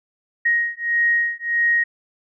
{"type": "beating tone pair", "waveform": "sine", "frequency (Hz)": [1877, 1878.6], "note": ["A#6", "A#6"], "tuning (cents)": [11, 13], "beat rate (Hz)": 1.6, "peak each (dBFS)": [-20, -20], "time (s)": [0.45, 1.84], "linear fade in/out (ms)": 10, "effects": []}